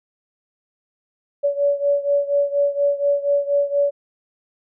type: beating tone pair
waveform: sine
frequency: 568 / 572.2 Hz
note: C#5 / D5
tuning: +42 / -45 cents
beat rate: 4.2 Hz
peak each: -18 / -21 dBFS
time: 1.43-3.91 s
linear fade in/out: 20 ms
effects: none